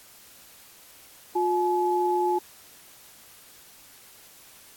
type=tone pair together; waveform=sine; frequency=356.7 / 854 Hz; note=F4 / G#5; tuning=+37 / +48 cents; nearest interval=octave + minor third; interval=1511 cents; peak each=-24 dBFS; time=1.35-2.39 s; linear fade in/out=10 ms; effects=white hiss -51 dBFS RMS until 4.76 s + AAC 64 kbps